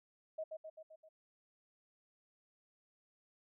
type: tone with echo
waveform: sine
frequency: 632 Hz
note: D#5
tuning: 27 cents sharp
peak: -38 dBFS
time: 0.38-0.44 s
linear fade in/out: 10 ms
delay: 130 ms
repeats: 5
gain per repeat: -4 dB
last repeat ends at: 1.09 s
effects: none